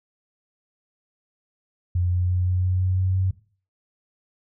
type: tone with pitch steps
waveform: sine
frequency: 88.9 / 89.62 / 90.35 / 91.08 / 91.82 / 92.57 / 93.32 / 94.08 Hz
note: F2 / F2 / F#2 / F#2 / F#2 / F#2 / F#2 / F#2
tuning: +31 / +45 / -41 / -27 / -13 / +1 / +15 / +29 cents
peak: -19 dBFS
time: 1.95-3.31 s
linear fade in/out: 5 ms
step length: 170 ms
effects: noise-tail reverb RT60 0.4 s tail -17 dB re dry